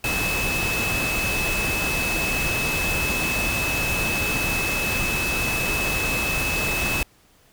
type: tone in noise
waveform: sine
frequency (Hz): 2596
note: E7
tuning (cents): -27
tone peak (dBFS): -24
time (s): 0.04-7.03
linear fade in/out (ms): 2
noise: pink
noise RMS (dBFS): -26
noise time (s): 0.04-7.03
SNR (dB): -1
effects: pink hiss -57 dBFS RMS until 7.52 s